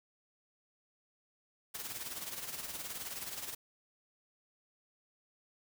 white noise with tremolo, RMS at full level -40 dBFS, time 1.74-3.55 s, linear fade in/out 10 ms, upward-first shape sine, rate 19 Hz, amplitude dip 60%, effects none

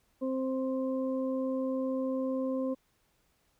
harmonic tone, 262.2 Hz, C4, 4 cents sharp, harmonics 1 / 2 / 4, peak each -31 / -33 / -46 dBFS, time 0.21-2.75 s, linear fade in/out 20 ms, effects pink hiss -72 dBFS RMS until 3.59 s

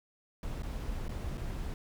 brown noise with dropouts, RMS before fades -37 dBFS, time 0.43-1.74 s, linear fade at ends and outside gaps 1 ms, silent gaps 0.622-0.632 / 1.082-1.092 / 1.373-1.378 s, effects none

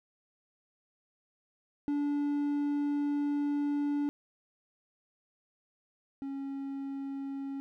triangle tone pair in turn, 289.2 / 274.5 Hz, D4 / C#4, -27 / -17 cents, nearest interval minor second, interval 90 cents, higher first, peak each -26 / -33 dBFS, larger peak first, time 1.88-4.09 / 6.22-7.6 s, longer first, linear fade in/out 0 ms, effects none

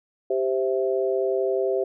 sine chord, C major, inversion second, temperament equal, 392 / 523.3 / 659.3 Hz, G4 / C5 / E5, 0 / 0 / 0 cents, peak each -23 / -26 / -28 dBFS, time 0.3-1.84 s, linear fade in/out 5 ms, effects none

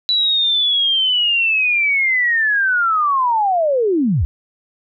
sine linear sweep, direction down, 3964 to 59.3 Hz, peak -13 dBFS, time 0.09-4.25 s, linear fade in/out 0 ms, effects none

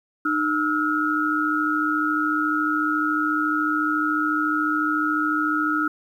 sine tone cluster, 305.3 / 1309 / 1423 Hz, D#4 / E6 / F6, -33 / -13 / +32 cents, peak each -24 dBFS, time 0.25-5.88 s, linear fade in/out 5 ms, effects 9-bit

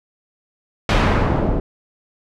pink noise with low-pass filter sweep, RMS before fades -17 dBFS, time 0.89-1.6 s, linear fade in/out 2 ms, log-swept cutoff 3400 to 450 Hz, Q 0.72, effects none

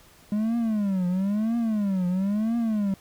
triangle tone with vibrato, 204.7 Hz, G#3, 25 cents flat, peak -20 dBFS, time 0.32-2.94 s, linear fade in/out 2 ms, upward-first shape triangle, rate 1 Hz, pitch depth 260 cents each way, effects pink hiss -54 dBFS RMS until 3 s

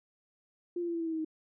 sine tone with pitch steps, 349.7 / 344.5 / 339.4 / 334.3 / 329.3 / 324.4 / 319.6 / 314.8 Hz, F4 / F4 / F4 / E4 / E4 / E4 / D#4 / D#4, +2 / -24 / -49 / +24 / -2 / -28 / +47 / +20 cents, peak -31 dBFS, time 0.76-1.248 s, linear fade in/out 5 ms, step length 61 ms, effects none

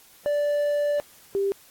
triangle / sine tone pair in turn, 584 / 395.3 Hz, D5 / G4, -10 / +15 cents, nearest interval perfect fifth, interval 675 cents, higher first, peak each -19 / -21 dBFS, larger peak first, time 0.26-1 / 1.35-1.52 s, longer first, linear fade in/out 0 ms, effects white hiss -53 dBFS RMS until 1.7 s + AAC 64 kbps

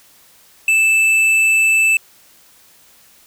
sine tone with hard clipping, 2637 Hz, E7, in tune, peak -12 dBFS, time 0.68-1.97 s, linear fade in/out 2 ms, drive 7 dB, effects white hiss -49 dBFS RMS until 3.26 s

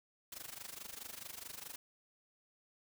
white noise with amplitude modulation, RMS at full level -45 dBFS, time 0.32-1.76 s, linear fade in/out 2 ms, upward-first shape sine, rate 24.7 Hz, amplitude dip 85%, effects none

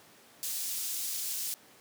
pink high-pass noise, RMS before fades -35 dBFS, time 0.43-1.54 s, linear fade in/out 0 ms, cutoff 6100 Hz, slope 12 dB/octave, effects pink hiss -57 dBFS RMS until 1.8 s + high-pass 200 Hz 12 dB/octave

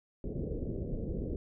pink low-pass noise, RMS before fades -36 dBFS, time 0.24-1.36 s, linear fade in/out 2 ms, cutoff 530 Hz, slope 48 dB/octave, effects none

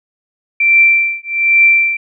sine tone with tremolo, 2349 Hz, D7, in tune, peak -4 dBFS, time 0.6-1.97 s, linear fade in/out 5 ms, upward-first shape triangle, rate 1.2 Hz, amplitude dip 100%, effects none

